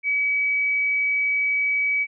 sine tone, 2278 Hz, C#7, 47 cents sharp, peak -19 dBFS, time 0.03-2.07 s, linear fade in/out 50 ms, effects none

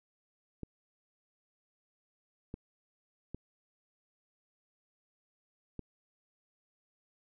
clicks, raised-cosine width 3 ms, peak -27 dBFS, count 4, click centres 0.633 / 2.541 / 3.346 / 5.793 s, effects none

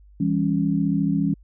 sine chord, C# diminished, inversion first, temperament equal with one note detuned, 164.81 / 199.19 / 277.2 Hz, E3 / G3 / C#4, 0 / +28 / 0 cents, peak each -23 dBFS, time 0.2-1.34 s, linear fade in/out 5 ms, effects added 50 Hz sine -47 dBFS peak until 1.43 s

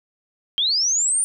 sine linear sweep, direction up, 3136 to 9350 Hz, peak -17 dBFS, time 0.58-1.24 s, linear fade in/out 0 ms, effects none

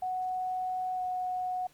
sine tone with pitch glide, 740 to 734 Hz, F#5 to F#5, 0 to -14 cents, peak -30 dBFS, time 0.02-1.67 s, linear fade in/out 5 ms, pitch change -14 cents, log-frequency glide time 0.95-1.01 s, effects pink hiss -62 dBFS RMS until 1.73 s + Opus 32 kbps

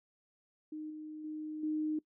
sine tone with level steps, 308 Hz, D#4, 17 cents flat, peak -39 / -42 / -38 / -31 dBFS, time 0.72-1.99 s, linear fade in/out 5 ms, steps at 0.9 / 1.24 / 1.63 s, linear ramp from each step 5 ms, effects noise-tail reverb RT60 0.1 s tail -21 dB re dry

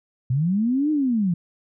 sine linear two-way sweep, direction up then down, 119.1 to 311.4 to 163.7 Hz, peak -18 dBFS, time 0.3-1.34 s, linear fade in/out 5 ms, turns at 0.91 s, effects none

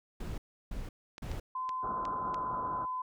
brown noise bursts, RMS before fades -38 dBFS, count 3, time 0.2-1.4 s, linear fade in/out 5 ms, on 180 ms, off 330 ms
clicks, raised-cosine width 0.2 ms, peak -27 dBFS, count 5, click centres 1.181 / 1.316 / 1.692 / 2.053 / 2.344 s
sine tone with pitch glide, 1026 to 1015.4 Hz, C6 to B5, -34 to +48 cents, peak -33 dBFS, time 1.55-3.02 s, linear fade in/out 5 ms, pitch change -18 cents, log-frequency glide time 2.07-2.55 s
white low-pass noise, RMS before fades -42 dBFS, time 1.82-2.86 s, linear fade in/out 20 ms, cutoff 1400 Hz, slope 96 dB/octave
effects none

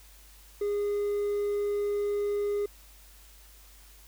triangle tone with hard clipping, 410 Hz, G#4, 22 cents flat, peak -27 dBFS, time 0.61-2.66 s, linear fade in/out 5 ms, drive 5 dB, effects added 50 Hz sine -53 dBFS peak until 4.07 s + white hiss -56 dBFS RMS until 4.07 s

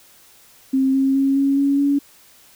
sine tone with pitch steps, 266 / 269.2 / 272.5 / 275.9 / 279.2 / 282.6 Hz, C4 / C4 / C#4 / C#4 / C#4 / C#4, +29 / +49 / -29 / -8 / +13 / +34 cents, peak -14 dBFS, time 0.73-1.99 s, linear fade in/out 10 ms, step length 210 ms, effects white hiss -50 dBFS RMS until 2.55 s

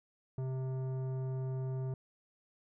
sine tone with tanh clipping, 130.81 Hz, C3, in tune, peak -36 dBFS, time 0.38-1.94 s, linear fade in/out 2 ms, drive 13 dB, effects none

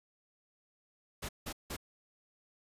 pink noise bursts, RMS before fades -40 dBFS, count 3, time 1.22-1.767 s, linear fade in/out 10 ms, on 69 ms, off 170 ms, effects resampled to 32000 Hz

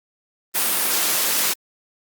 white high-pass noise, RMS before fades -20 dBFS, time 0.54-1.54 s, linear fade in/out 20 ms, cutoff 240 Hz, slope 12 dB/octave, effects Opus 32 kbps

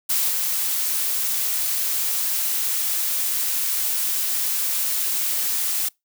blue noise with level steps, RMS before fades -21 / -23 dBFS, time 0.09-5.89 s, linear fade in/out 10 ms, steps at 0.29 s, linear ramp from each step 10 ms, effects noise-tail reverb RT60 0.2 s tail -26 dB re dry

